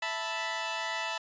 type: chord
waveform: 15% pulse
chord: E suspended fourth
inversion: none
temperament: equal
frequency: 659.3 / 880 / 987.8 Hz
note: E5 / A5 / B5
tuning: 0 / 0 / 0 cents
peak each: -31 / -29 / -30 dBFS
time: 0.02-1.18 s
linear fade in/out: 5 ms
effects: resampled to 16000 Hz